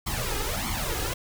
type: noise with flanger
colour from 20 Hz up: pink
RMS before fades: -29 dBFS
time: 0.06-1.14 s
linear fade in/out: 10 ms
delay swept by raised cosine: 0.92 to 2.42 ms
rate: 1.6 Hz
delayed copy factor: +0.8
effects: none